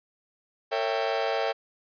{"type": "chord", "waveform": "40% pulse", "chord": "A# diminished seventh", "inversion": "none", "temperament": "equal with one note detuned", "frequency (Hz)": [455, 554.4, 659.3, 784], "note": ["A#4", "C#5", "E5", "G5"], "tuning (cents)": [-42, 0, 0, 0], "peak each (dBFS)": -30, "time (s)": [0.71, 1.53], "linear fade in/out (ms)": 20, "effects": ["resampled to 11025 Hz"]}